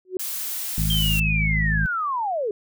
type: tone with exponential growth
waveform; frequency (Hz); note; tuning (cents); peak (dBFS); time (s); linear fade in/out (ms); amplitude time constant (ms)
sine; 370; F#4; 0; -18; 0.05-0.17; 2; 24
type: noise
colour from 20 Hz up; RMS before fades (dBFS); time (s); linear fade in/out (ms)
blue; -29; 0.19-1.2; 5
type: harmonic tone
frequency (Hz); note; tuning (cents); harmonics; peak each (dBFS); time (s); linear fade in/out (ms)
53.2; G#1; +42; 1 / 2 / 3 / 4; -23 / -29 / -24 / -33; 0.78-1.86; 0
type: linear sweep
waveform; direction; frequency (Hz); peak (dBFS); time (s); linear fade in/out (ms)
sine; down; 3194 to 392; -22; 0.9-2.51; 2
effects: none